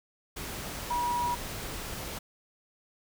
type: tone in noise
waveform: sine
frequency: 965 Hz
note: B5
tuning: 40 cents flat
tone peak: -27 dBFS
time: 0.9-1.35 s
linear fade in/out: 10 ms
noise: pink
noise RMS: -38 dBFS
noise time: 0.36-2.19 s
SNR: +8 dB
effects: none